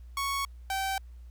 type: tone pair in turn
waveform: sawtooth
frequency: 1108.7 / 773.9 Hz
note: C#6 / G5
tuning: 0 / -22 cents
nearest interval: tritone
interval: 622 cents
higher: first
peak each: -25 dBFS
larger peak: neither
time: 0.17-0.45 / 0.7-0.98 s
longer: neither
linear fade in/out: 2 ms
effects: added 60 Hz sine -44 dBFS peak until 1.3 s + pink hiss -70 dBFS RMS until 1.3 s